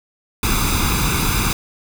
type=noise with comb filter; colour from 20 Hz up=pink; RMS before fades=-18 dBFS; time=0.43-1.53 s; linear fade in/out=2 ms; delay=0.81 ms; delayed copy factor=+0.75; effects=none